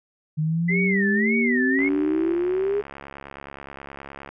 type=exponential sweep; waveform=sine; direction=up; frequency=152.1 to 415.3 Hz; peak=-20 dBFS; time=0.37-2.82 s; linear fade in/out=20 ms
type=tone with vibrato; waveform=sine; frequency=1975.5 Hz; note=B6; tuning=in tune; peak=-22 dBFS; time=0.68-1.89 s; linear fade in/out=10 ms; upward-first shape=sine; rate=1.8 Hz; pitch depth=220 cents each way
type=tone with pitch glide; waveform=sine; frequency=397.1 to 380.9 Hz; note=G4 to G4; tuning=+22 to -50 cents; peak=-26 dBFS; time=0.69-2.37 s; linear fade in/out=50 ms; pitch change=-72 cents; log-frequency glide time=1.36-1.58 s
type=click train; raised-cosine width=0.5 ms; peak=-22 dBFS; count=175; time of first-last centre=1.79-4.29 s; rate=69.6 Hz
effects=none